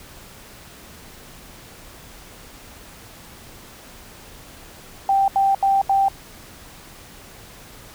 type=tone bursts; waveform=sine; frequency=784 Hz; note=G5; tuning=in tune; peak=-14 dBFS; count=4; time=5.09-6.084 s; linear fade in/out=2 ms; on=190 ms; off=78 ms; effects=pink hiss -43 dBFS RMS until 7.94 s

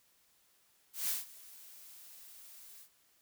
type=noise with ADSR envelope; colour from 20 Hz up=blue; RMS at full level=-33 dBFS; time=0.93-2.89 s; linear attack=160 ms; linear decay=160 ms; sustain=-21 dB; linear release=77 ms; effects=white hiss -70 dBFS RMS until 3.21 s

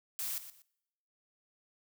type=noise with echo; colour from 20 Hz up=blue; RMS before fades=-37 dBFS; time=0.19-0.38 s; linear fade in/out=0 ms; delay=120 ms; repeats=2; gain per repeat=-12 dB; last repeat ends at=0.62 s; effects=noise-tail reverb RT60 0.9 s tail -26 dB re dry

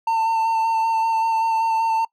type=tone with vibrato; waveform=triangle; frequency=900 Hz; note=A5; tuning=39 cents sharp; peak=-15 dBFS; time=0.07-2.05 s; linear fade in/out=5 ms; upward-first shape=square; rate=5.2 Hz; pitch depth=14 cents each way; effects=noise-tail reverb RT60 0.1 s tail -23 dB re dry

